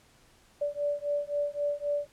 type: beating tone pair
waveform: sine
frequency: 579 / 582.8 Hz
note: D5 / D5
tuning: -25 / -13 cents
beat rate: 3.8 Hz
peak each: -31 dBFS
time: 0.61-2.07 s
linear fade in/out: 10 ms
effects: pink hiss -61 dBFS RMS until 2.12 s + low-pass 11000 Hz 12 dB/octave